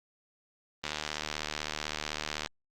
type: click train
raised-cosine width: 0.2 ms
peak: -15 dBFS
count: 124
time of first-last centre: 0.84-2.461 s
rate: 75.9 Hz
effects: Opus 24 kbps